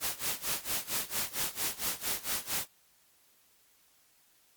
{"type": "noise with tremolo", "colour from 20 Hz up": "white", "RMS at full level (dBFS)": -31, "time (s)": [0, 2.68], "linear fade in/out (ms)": 50, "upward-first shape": "sine", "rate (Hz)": 4.4, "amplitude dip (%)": 90, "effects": ["white hiss -66 dBFS RMS until 4.56 s", "Opus 48 kbps"]}